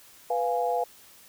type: chord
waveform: sine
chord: F diminished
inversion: second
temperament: equal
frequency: 493.9 / 698.5 / 830.6 Hz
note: Cb5 / F5 / Ab5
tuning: 0 / 0 / 0 cents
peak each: -28 / -27 / -30 dBFS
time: 0.3-0.84 s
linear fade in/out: 5 ms
effects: white hiss -53 dBFS RMS until 1.28 s